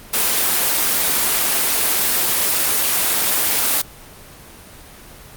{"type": "high-pass noise", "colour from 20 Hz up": "white", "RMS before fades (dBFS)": -17, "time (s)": [0.13, 3.82], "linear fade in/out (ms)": 10, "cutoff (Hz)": 210, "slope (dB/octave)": 12, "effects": ["pink hiss -40 dBFS RMS until 5.36 s", "Opus 24 kbps"]}